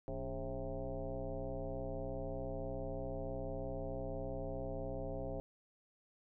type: tone with frequency modulation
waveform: sine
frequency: 282.7 Hz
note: C#4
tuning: 34 cents sharp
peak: -38 dBFS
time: 0.08-5.4 s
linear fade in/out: 0 ms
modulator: 126 Hz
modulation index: 3.1
effects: none